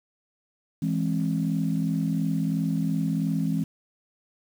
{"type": "chord", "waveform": "sine", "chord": "E augmented", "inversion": "none", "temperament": "equal with one note detuned", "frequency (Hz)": [164.81, 207.7, 266.5], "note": ["E3", "G#3", "B#3"], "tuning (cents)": [0, 0, 32], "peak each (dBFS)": [-25, -28, -28], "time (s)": [0.82, 3.64], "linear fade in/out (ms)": 5, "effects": ["tanh soft clip ceiling -14 dBFS", "8-bit"]}